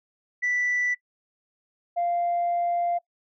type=tone pair in turn; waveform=sine; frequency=1972 / 695.3 Hz; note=B6 / F5; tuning=-3 / -8 cents; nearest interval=octave + tritone; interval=1805 cents; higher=first; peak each=-21 dBFS; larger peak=neither; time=0.42-0.95 / 1.96-2.99 s; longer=second; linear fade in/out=20 ms; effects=noise-tail reverb RT60 0.1 s tail -21 dB re dry + tanh soft clip ceiling -19 dBFS